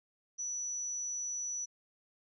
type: tone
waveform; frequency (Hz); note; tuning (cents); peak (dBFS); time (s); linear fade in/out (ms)
sine; 5920; F#8; 0; -35; 0.38-1.66; 20
effects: none